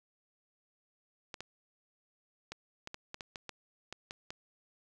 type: clicks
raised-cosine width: 0.2 ms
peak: -24 dBFS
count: 12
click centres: 1.342 / 1.406 / 2.52 / 2.874 / 2.944 / 3.144 / 3.208 / 3.358 / 3.493 / 3.926 / 4.109 / 4.305 s
effects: none